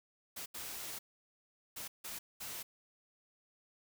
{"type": "noise bursts at uneven times", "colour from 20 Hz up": "white", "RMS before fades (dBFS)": -44, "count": 5, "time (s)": [[0.36, 0.46], [0.54, 0.99], [1.76, 1.88], [2.04, 2.19], [2.4, 2.63]], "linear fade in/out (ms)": 10, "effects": []}